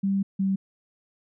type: tone pair in turn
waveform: sine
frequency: 196 / 193.3 Hz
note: G3 / G3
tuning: 0 / -24 cents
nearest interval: unison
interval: 24 cents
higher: first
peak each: -21 dBFS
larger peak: neither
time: 0.03-0.23 / 0.39-0.56 s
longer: first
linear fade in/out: 10 ms
effects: none